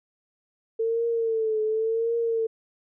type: tone with vibrato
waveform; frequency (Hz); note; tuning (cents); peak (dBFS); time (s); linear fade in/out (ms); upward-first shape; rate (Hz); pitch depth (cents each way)
sine; 448.5; A4; +33; -22; 0.79-2.47; 10; triangle; 0.91; 72
effects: none